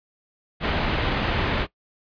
pink low-pass noise, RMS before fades -24 dBFS, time 0.6-1.67 s, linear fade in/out 50 ms, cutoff 3600 Hz, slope 24 dB/octave, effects noise-tail reverb RT60 0.1 s tail -19 dB re dry + resampled to 11025 Hz

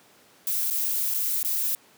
violet noise with dropouts, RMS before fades -26 dBFS, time 0.47-1.75 s, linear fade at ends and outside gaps 0 ms, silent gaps 0.701-0.709 / 1.14-1.145 / 1.429-1.448 s, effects pink hiss -56 dBFS RMS until 1.97 s + high-pass 200 Hz 12 dB/octave

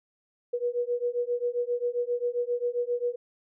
sine beating tone pair, 480.6 / 488.1 Hz, B4 / B4, -47 / -20 cents, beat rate 7.5 Hz, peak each -29 dBFS, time 0.53-3.16 s, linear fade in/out 10 ms, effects none

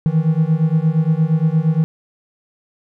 triangle beating tone pair, 155.1 / 163.7 Hz, D#3 / E3, -5 / -12 cents, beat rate 8.6 Hz, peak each -14 dBFS, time 0.06-1.84 s, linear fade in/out 0 ms, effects none

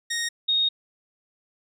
15% pulse / sine tone pair in turn, 1864.7 / 3725 Hz, A#6 / A#7, 0 / -2 cents, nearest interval octave, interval 1198 cents, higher second, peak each -19 dBFS, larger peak neither, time 0.1-0.29 / 0.48-0.69 s, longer second, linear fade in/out 10 ms, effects resampled to 32000 Hz

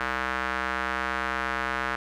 square tone with band-pass filter, 64.3 Hz, C2, 30 cents flat, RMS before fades -29 dBFS, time 0-1.96 s, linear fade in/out 5 ms, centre 1500 Hz, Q 2.2, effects none

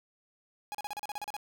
45% pulse tone bursts, 830.6 Hz, G#5, in tune, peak -35 dBFS, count 11, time 0.72-1.366 s, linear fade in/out 0 ms, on 26 ms, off 36 ms, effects none

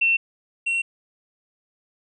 sine / triangle tone pair in turn, 2700 / 2728 Hz, E7 / F7, +41 / -41 cents, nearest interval unison, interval 18 cents, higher second, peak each -16 / -19 dBFS, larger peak first, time 0.01-0.17 / 0.66-0.82 s, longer neither, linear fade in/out 10 ms, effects resampled to 22050 Hz

